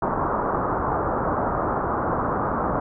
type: low-pass noise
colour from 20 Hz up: white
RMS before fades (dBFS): -24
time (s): 0.02-2.8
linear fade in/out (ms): 5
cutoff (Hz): 1300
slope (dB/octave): 48
effects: none